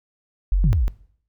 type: tone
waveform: sine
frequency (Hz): 46.25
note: F#1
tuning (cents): 0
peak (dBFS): -14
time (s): 0.52-0.73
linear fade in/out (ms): 0
type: exponential sweep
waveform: sine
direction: down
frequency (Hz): 178.7 to 40.7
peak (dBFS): -16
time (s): 0.64-0.88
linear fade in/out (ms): 0
effects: noise-tail reverb RT60 0.6 s tail -20 dB re dry + tanh soft clip ceiling -5 dBFS